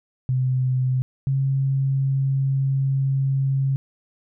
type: tone pair in turn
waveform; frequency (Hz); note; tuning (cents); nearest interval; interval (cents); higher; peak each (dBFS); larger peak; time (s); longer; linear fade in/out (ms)
sine; 128.7 / 135.56; C3 / C#3; -28 / -38; minor second; 90; second; -18; neither; 0.29-1.02 / 1.27-3.76; second; 0
effects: none